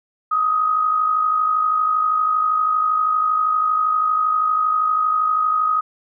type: tone with amplitude modulation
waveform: sine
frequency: 1255 Hz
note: D#6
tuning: 15 cents sharp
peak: -13 dBFS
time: 0.31-5.81 s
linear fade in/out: 10 ms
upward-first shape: sine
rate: 52.6 Hz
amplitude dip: 50%
effects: none